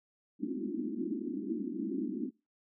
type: band-pass noise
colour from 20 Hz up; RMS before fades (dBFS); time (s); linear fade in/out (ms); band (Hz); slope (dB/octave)
white; -36; 0.39-2.31; 50; 200 to 360; 96
effects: noise-tail reverb RT60 0.3 s tail -26 dB re dry